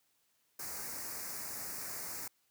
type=band-stop noise; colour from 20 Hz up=white; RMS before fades=-42 dBFS; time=0.59-2.28 s; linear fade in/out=5 ms; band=2300 to 4600 Hz; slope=48 dB/octave; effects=white hiss -75 dBFS RMS until 2.5 s + high-pass 60 Hz 12 dB/octave